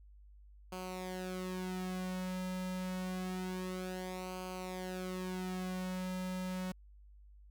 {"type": "tone with flanger", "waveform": "sawtooth", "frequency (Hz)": 184.3, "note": "F#3", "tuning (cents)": -7, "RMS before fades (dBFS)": -40, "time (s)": [0.72, 6.72], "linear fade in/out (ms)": 5, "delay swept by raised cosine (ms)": [0.54, 2.74], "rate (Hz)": 0.27, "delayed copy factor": -0.7, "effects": ["added 50 Hz sine -55 dBFS peak until 7.5 s"]}